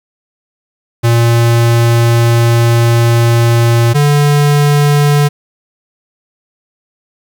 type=tone pair in turn; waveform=square; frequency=117.2 / 145.59 Hz; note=A#2 / D3; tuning=+10 / -15 cents; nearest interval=major third; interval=375 cents; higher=second; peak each=-7 / -7 dBFS; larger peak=neither; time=1.03-3.94 / 3.94-5.29 s; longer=first; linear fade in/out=20 ms; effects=7-bit